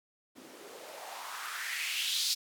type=noise with band-pass filter sweep; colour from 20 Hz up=blue; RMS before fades=-37 dBFS; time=0.35-2.35 s; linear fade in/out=20 ms; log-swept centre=250 to 4800 Hz; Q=3; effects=none